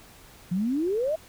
sine exponential sweep, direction up, 170 to 658 Hz, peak -23 dBFS, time 0.51-1.16 s, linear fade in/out 10 ms, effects pink hiss -51 dBFS RMS until 1.28 s

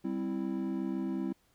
triangle chord, C major, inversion second, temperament equal, 196 / 261.6 / 329.6 Hz, G3 / C4 / E4, 0 / 0 / 0 cents, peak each -34 dBFS, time 0.04-1.33 s, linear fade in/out 10 ms, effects pink hiss -70 dBFS RMS until 1.54 s

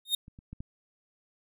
45% pulse tone with exponential growth, 3698 Hz, A#7, 15 cents flat, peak -21 dBFS, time 0.05-0.15 s, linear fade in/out 5 ms, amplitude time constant 21 ms
clicks, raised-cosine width 5 ms, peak -36 / -36 / -29 / -26 dBFS, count 4, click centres 0.281 / 0.389 / 0.53 / 0.605 s
effects none

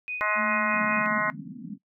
sine tone with tremolo, 2489 Hz, D#7, in tune, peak -29 dBFS, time 0.08-1.06 s, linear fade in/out 0 ms, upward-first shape sine, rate 4.9 Hz, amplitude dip 60%
harmonic tone, 211.2 Hz, G#3, 29 cents sharp, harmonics 3 / 4 / 5 / 6 / 7 / 8 / 9 / 10, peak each -33 / -39 / -29 / -34 / -30 / -42 / -31 / -34 dBFS, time 0.21-1.3 s, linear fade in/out 0 ms
sine tone, 220.5 Hz, A3, 4 cents sharp, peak -31 dBFS, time 0.35-1.22 s, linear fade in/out 50 ms
white band-pass noise, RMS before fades -39 dBFS, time 0.72-1.78 s, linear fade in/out 20 ms, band 140 to 280 Hz, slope 96 dB/octave
effects noise-tail reverb RT60 0.1 s tail -17 dB re dry

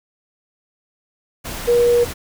sine tone in noise, 478.8 Hz, A#4, 46 cents sharp, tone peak -11 dBFS, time 1.67-2.05 s, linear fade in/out 20 ms, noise pink, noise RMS -29 dBFS, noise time 1.44-2.14 s, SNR +15 dB, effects none

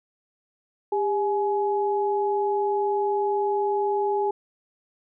sine tone pair together, 402 / 842 Hz, G4 / G#5, +44 / +24 cents, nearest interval octave + minor second, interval 1280 cents, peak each -23 / -25 dBFS, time 0.92-4.31 s, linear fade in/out 5 ms, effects none

